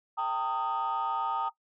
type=chord; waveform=sine; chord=Eb major; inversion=first; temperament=equal with one note detuned; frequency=784 / 911.6 / 1244.5 Hz; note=G5 / Bb5 / Eb6; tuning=0 / -39 / 0 cents; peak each=-33 / -29 / -31 dBFS; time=0.17-1.5 s; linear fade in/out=20 ms; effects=noise-tail reverb RT60 0.1 s tail -17 dB re dry + tanh soft clip ceiling -23 dBFS